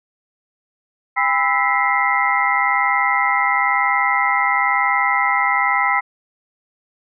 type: tone cluster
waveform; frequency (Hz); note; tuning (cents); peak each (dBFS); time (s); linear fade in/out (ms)
sine; 804 / 1003 / 1313 / 1954 / 2095; G5 / B5 / E6 / B6 / C7; +44 / +26 / -7 / -19 / +2; -21; 1.16-6.01; 20
effects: none